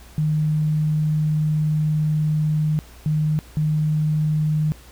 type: tone bursts at uneven times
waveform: sine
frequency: 153.4 Hz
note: D#3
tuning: 24 cents flat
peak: -17 dBFS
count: 3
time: 0.18-2.79 / 3.06-3.39 / 3.57-4.72 s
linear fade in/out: 0 ms
effects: added 60 Hz sine -43 dBFS peak until 4.91 s + pink hiss -48 dBFS RMS until 4.91 s